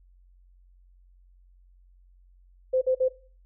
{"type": "tone bursts", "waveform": "sine", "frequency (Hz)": 516, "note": "C5", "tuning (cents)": -24, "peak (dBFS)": -20, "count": 3, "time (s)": [2.73, 3.085], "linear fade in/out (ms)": 10, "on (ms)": 85, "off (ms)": 50, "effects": ["noise-tail reverb RT60 0.4 s tail -18 dB re dry", "added 45 Hz sine -54 dBFS peak until 3.45 s"]}